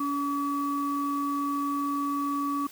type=tone pair together; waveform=sine; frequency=283.4 / 1141 Hz; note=C#4 / C#6; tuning=+38 / +50 cents; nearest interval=2 octaves; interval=2412 cents; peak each=-28 dBFS; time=0-2.67 s; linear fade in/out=5 ms; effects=tanh soft clip ceiling -19 dBFS + white hiss -49 dBFS RMS until 2.71 s